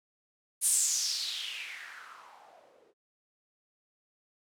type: noise with low-pass filter sweep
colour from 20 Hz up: violet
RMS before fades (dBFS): -34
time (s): 0.61-2.94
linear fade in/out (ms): 50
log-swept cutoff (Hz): 10000 to 400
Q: 4.6
effects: none